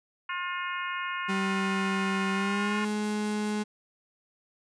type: harmonic tone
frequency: 356.6 Hz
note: F4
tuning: 36 cents sharp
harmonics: 3 / 4 / 5 / 6 / 7 / 8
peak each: -34 / -36 / -38 / -40 / -41 / -42 dBFS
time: 0.29-2.85 s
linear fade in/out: 5 ms
type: tone with pitch glide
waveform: 35% pulse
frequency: 193.1 to 210.6 Hz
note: G3 to G#3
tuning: -26 to +24 cents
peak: -26 dBFS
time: 1.28-3.64 s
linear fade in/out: 20 ms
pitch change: +150 cents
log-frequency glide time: 2.33-2.82 s
type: noise with tremolo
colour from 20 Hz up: violet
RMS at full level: -44 dBFS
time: 2.83-3.53 s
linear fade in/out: 20 ms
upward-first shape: square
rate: 4.9 Hz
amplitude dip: 75%
effects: resampled to 22050 Hz